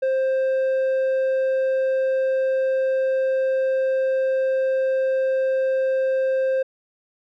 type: tone with low-pass filter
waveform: square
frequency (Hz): 527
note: C5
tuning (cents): +12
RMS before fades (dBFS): -21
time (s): 0.02-6.63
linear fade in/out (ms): 10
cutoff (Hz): 1100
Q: 0.59
effects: none